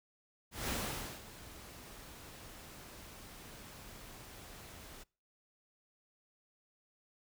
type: noise with ADSR envelope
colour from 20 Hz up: pink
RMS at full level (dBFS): -36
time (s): 0.51-5.04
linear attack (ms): 180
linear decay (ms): 520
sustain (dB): -16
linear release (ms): 15
effects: noise-tail reverb RT60 0.4 s tail -26 dB re dry